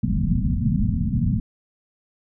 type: low-pass noise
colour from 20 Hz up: white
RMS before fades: -21 dBFS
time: 0.03-1.4 s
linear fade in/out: 5 ms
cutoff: 240 Hz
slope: 96 dB/octave
effects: none